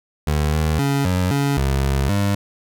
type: tone with pitch steps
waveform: 25% pulse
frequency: 74.9 / 77.9 / 139.7 / 91.2 / 140.6 / 67.8 / 68.2 / 100.5 Hz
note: D2 / D#2 / C#3 / F#2 / C#3 / C#2 / C#2 / G2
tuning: +35 / +3 / +14 / -24 / +25 / -38 / -28 / +44 cents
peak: -13 dBFS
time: 0.27-2.35 s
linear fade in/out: 5 ms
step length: 260 ms
effects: none